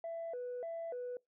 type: tone with vibrato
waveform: sine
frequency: 573 Hz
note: D5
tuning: 43 cents flat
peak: -37 dBFS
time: 0.04-1.17 s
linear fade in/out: 2 ms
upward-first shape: square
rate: 1.7 Hz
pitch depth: 260 cents each way
effects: noise-tail reverb RT60 0.2 s tail -25 dB re dry + tanh soft clip ceiling -36 dBFS